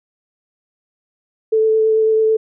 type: tone with vibrato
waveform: sine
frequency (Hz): 439.3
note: A4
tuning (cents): -3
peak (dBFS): -11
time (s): 1.52-2.37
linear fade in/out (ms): 10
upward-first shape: triangle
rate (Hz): 9.1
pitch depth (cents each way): 13
effects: none